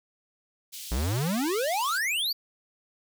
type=high-pass noise; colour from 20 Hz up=pink; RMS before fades=-40 dBFS; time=0.72-1.99 s; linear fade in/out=20 ms; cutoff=3200 Hz; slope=24 dB/octave
type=exponential sweep; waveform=square; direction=up; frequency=55 to 4758 Hz; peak=-26 dBFS; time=0.91-2.33 s; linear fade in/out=10 ms
effects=none